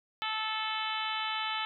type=harmonic tone; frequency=436.8 Hz; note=A4; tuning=13 cents flat; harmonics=2 / 3 / 4 / 5 / 6 / 7 / 8 / 9; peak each=-37 / -37 / -41 / -41 / -41 / -38 / -41 / -44 dBFS; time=0.22-1.65 s; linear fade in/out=0 ms; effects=none